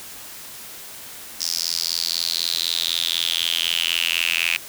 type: tone with high-pass filter sweep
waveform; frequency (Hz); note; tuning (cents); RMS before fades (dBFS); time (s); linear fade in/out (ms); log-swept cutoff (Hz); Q
sawtooth; 84; E2; +33; -23; 1.4-4.57; 10; 5300 to 2500; 6.4
effects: white hiss -38 dBFS RMS until 4.68 s